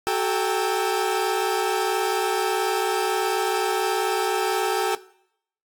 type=tone cluster; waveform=40% pulse; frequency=374.9 / 433.4 / 794 / 914 / 1314 Hz; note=F#4 / A4 / G5 / A#5 / E6; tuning=+23 / -26 / +22 / -34 / -6 cents; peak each=-26 / -27 / -25 / -30 / -30 dBFS; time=0.07-4.95 s; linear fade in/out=0 ms; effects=noise-tail reverb RT60 0.7 s tail -19 dB re dry + AAC 64 kbps